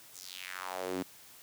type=tone with high-pass filter sweep; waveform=sawtooth; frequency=92.5 Hz; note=F#2; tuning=in tune; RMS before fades=-40 dBFS; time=0.14-1.03 s; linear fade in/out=10 ms; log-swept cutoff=7400 to 240 Hz; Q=2.7; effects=white hiss -55 dBFS RMS until 1.42 s + high-pass 60 Hz 12 dB/octave